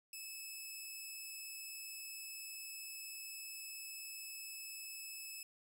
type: tone with vibrato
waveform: 10% pulse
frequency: 2603 Hz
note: E7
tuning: 22 cents flat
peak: -38 dBFS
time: 0.13-5.43 s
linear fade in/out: 2 ms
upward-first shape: triangle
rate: 20 Hz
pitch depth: 17 cents each way
effects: none